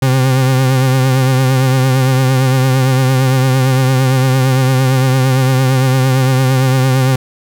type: tone with vibrato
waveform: 40% pulse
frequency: 130.81 Hz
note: C3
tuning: in tune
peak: -8 dBFS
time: 0.02-7.16 s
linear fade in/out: 5 ms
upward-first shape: triangle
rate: 8.8 Hz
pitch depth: 53 cents each way
effects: none